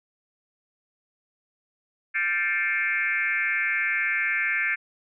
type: tone with frequency modulation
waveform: sine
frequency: 1949 Hz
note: B6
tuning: 23 cents flat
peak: -22 dBFS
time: 2.14-4.76 s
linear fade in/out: 20 ms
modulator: 189 Hz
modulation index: 2.3
effects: none